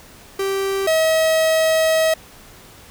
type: tone pair in turn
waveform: 45% pulse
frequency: 390 / 639.7 Hz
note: G4 / D#5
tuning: -9 / +48 cents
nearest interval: major sixth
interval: 857 cents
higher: second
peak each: -19 / -14 dBFS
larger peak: second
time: 0.39-0.87 / 0.87-2.14 s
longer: second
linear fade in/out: 5 ms
effects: pink hiss -44 dBFS RMS until 2.9 s